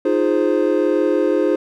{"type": "chord", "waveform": "triangle", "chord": "F minor seventh", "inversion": "third", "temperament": "equal with one note detuned", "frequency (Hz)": [307.7, 349.2, 415.3, 523.3], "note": ["Eb4", "F4", "Ab4", "C5"], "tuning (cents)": [-19, 0, 0, 0], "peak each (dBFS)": -18, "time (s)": [0.05, 1.56], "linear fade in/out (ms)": 5, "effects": []}